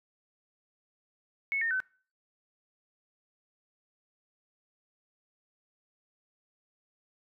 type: tone with pitch steps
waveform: sine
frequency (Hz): 2200 / 1828.7 / 1520.1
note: C#7 / A#6 / F#6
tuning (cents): -14 / -34 / +46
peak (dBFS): -27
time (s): 1.52-1.802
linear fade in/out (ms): 0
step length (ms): 94
effects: noise-tail reverb RT60 0.4 s tail -22 dB re dry